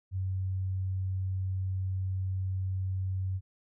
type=tone; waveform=sine; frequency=94.3 Hz; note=F#2; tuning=33 cents sharp; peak=-29 dBFS; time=0.11-3.41 s; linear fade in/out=50 ms; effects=none